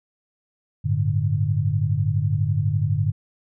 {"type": "chord", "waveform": "sine", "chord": "G suspended second", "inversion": "none", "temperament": "equal", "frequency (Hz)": [98, 110, 146.83], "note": ["G2", "A2", "D3"], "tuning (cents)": [0, 0, 0], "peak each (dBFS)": -23, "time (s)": [0.84, 3.12], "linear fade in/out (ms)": 20, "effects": []}